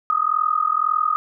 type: tone with amplitude modulation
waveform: sine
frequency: 1244.5 Hz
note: D#6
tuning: in tune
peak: -13 dBFS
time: 0.1-1.16 s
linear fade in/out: 0 ms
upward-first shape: sine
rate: 41.9 Hz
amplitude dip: 90%
effects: none